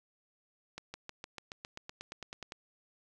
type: accelerating click train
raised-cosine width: 0.2 ms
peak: -25 dBFS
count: 15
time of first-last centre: 0.78-2.521 s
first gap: 160 ms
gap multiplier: 0.96
effects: none